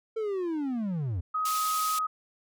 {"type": "linear sweep", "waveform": "triangle", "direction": "down", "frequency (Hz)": [453.4, 78], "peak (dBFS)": -26, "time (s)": [0.16, 1.21], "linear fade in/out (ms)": 10}
{"type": "tone", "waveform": "sine", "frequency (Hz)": 1261, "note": "D#6", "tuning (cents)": 23, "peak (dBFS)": -26, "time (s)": [1.34, 2.07], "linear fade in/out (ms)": 10}
{"type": "band-pass noise", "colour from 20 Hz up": "white", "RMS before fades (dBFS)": -35, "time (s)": [1.45, 1.99], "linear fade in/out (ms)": 5, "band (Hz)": [3100, 12000], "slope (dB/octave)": 12}
{"effects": []}